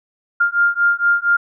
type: beating tone pair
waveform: sine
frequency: 1400 / 1404.3 Hz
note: F6 / F6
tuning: +4 / +9 cents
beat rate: 4.3 Hz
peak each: -16 dBFS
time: 0.4-1.37 s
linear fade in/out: 10 ms
effects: none